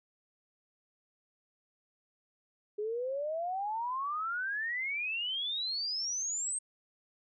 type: exponential sweep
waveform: sine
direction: up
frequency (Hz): 410.1 to 8480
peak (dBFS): -32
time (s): 2.78-6.59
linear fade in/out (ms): 10
effects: none